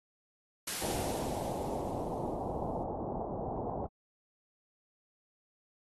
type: noise with exponential decay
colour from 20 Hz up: white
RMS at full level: -35 dBFS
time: 0.67-2.84 s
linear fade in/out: 5 ms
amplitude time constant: 470 ms
type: low-pass noise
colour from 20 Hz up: white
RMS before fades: -37 dBFS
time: 0.81-3.87 s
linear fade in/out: 10 ms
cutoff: 880 Hz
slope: 48 dB/octave
effects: AAC 32 kbps